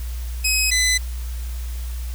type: tone pair in turn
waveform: 15% pulse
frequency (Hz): 2540 / 2011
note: D#7 / B6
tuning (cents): +35 / +31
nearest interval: major third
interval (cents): 404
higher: first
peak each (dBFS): -10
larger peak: neither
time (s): 0.44-0.71 / 0.71-0.98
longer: neither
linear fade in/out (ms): 10
effects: added 60 Hz sine -25 dBFS peak until 2.14 s + white hiss -42 dBFS RMS until 2.14 s